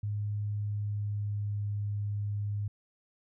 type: tone with pitch glide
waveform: sine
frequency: 103.83 to 102.87 Hz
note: G#2 to G#2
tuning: 0 to -16 cents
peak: -30 dBFS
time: 0.03-2.68 s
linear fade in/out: 5 ms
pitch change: -16 cents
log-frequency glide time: 0.49-1.65 s
effects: none